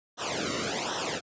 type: noise with flanger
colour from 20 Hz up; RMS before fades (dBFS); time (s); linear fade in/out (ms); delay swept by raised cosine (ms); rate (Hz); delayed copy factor
pink; -31; 0.17-1.21; 50; 0.43 to 1.22; 1.3; -1
effects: high-pass 100 Hz 12 dB/octave + resampled to 16000 Hz